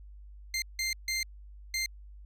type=tone bursts at uneven times; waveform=20% pulse; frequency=2093 Hz; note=C7; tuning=in tune; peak=-24 dBFS; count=4; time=0.54-0.62 / 0.79-0.93 / 1.08-1.23 / 1.74-1.86 s; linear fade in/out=2 ms; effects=added 50 Hz sine -46 dBFS peak until 2.25 s + resampled to 32000 Hz